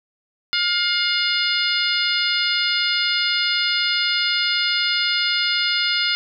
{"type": "harmonic tone with a mistuned harmonic", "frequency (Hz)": 708, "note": "F5", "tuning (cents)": 23, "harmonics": [2, 3, 4, 5, 6, 7], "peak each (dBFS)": [-25, -25, -25, -25, -25, -25], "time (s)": [0.53, 6.15], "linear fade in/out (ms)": 0, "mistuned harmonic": 4, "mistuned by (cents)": 26, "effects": []}